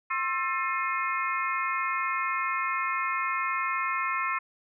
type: harmonic tone with a mistuned harmonic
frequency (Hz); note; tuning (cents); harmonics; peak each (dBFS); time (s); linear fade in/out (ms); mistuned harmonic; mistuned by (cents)
355.9; F4; +33; 3 / 4 / 5 / 6 / 7; -30 / -32 / -35 / -33 / -36; 0.1-4.39; 10; 4; -120
effects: none